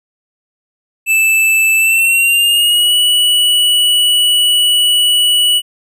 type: tone with pitch glide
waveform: square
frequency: 2637 to 2943 Hz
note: E7 to F#7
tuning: 0 to -10 cents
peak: -9 dBFS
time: 1.06-5.62 s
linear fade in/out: 50 ms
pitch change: +190 cents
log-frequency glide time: 1.77-2.94 s
effects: none